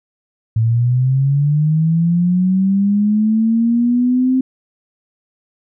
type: linear sweep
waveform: sine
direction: up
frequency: 110 to 261.6 Hz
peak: -11 dBFS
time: 0.56-4.41 s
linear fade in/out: 5 ms
effects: none